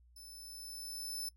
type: tone with level ramp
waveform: 20% pulse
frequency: 5274 Hz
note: E8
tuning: in tune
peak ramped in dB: -46 to -32 dBFS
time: 0.16-1.29 s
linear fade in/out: 5 ms
effects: noise-tail reverb RT60 0.1 s tail -22 dB re dry + added 60 Hz sine -61 dBFS peak until 1.36 s